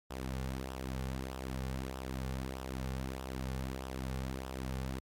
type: tone with flanger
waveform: sawtooth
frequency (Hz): 65.41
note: C2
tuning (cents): 0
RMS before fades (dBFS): -39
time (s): 0.1-5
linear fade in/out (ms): 10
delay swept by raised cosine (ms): 0.45 to 3.15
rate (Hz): 1.6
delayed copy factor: -0.55
effects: MP3 64 kbps